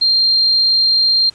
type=tone; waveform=sine; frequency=4186 Hz; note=C8; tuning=in tune; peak=-10 dBFS; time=0.01-1.3 s; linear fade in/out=10 ms; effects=pink hiss -47 dBFS RMS until 1.34 s + resampled to 22050 Hz